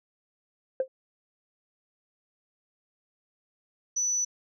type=tone with exponential decay; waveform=sine; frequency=523.3 Hz; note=C5; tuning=in tune; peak=-18 dBFS; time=0.8-0.88 s; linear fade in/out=2 ms; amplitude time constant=17 ms
type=tone; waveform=sine; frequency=5960 Hz; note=F#8; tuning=12 cents sharp; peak=-24 dBFS; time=3.96-4.25 s; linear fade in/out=10 ms
effects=tanh soft clip ceiling -18 dBFS